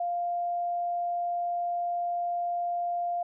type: tone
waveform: sine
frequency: 698.5 Hz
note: F5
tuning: in tune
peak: -27 dBFS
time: 0-3.23 s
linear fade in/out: 5 ms
effects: none